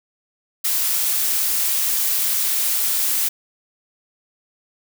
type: noise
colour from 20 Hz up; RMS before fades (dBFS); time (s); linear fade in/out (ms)
blue; -20; 0.64-3.29; 10
effects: none

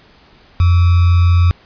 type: tone with sample-and-hold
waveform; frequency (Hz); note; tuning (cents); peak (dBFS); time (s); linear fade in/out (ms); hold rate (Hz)
sine; 87.31; F2; 0; -7; 0.6-1.51; 0; 1225
effects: pink hiss -47 dBFS RMS until 1.65 s + resampled to 11025 Hz

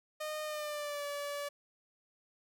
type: tone with pitch glide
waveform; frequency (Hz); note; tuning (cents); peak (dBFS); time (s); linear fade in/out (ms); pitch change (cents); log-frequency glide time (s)
sawtooth; 613 to 575.3; D#5 to D5; -26 to -36; -33; 0.2-1.49; 10; -110; 0.44-1.05
effects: none

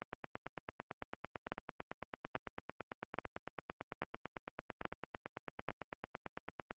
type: two click trains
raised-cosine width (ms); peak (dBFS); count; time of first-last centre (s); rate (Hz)
0.5; -19 / -24; 6 / 61; 1.52-5.687 / 0.02-6.709; 1.2 / 8.97
effects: high-pass 100 Hz 12 dB/octave + Opus 24 kbps

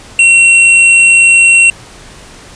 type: tone with tanh clipping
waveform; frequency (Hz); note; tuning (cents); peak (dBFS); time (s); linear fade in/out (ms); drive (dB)
sine; 2729; F7; -41; -4; 0.19-1.7; 2; 15
effects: pink hiss -34 dBFS RMS until 2.55 s + resampled to 22050 Hz

